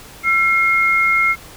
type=tone pair together; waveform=sine; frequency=1350 / 2143 Hz; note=E6 / C7; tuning=+41 / +41 cents; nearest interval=minor sixth; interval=800 cents; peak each=-18 / -13 dBFS; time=0.23-1.36 s; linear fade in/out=50 ms; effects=pink hiss -39 dBFS RMS until 1.56 s